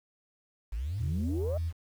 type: exponential sweep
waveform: sine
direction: up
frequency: 48.23 to 650 Hz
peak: -30 dBFS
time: 0.72-1.58 s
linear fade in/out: 10 ms
type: tone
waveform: sine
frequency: 83 Hz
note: E2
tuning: 12 cents sharp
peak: -28 dBFS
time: 0.98-1.73 s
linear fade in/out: 50 ms
effects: tanh soft clip ceiling -24 dBFS + 9-bit